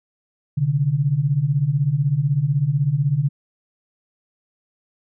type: beating tone pair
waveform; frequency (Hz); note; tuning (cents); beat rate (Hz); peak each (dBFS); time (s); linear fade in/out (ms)
sine; 130.81 / 146.81; C3 / D3; 0 / 0; 16; -21 / -18; 0.57-3.29; 10
effects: none